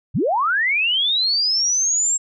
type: linear sweep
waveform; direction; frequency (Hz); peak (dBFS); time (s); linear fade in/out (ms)
sine; up; 74.6 to 7610; -16; 0.14-2.18; 20
effects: none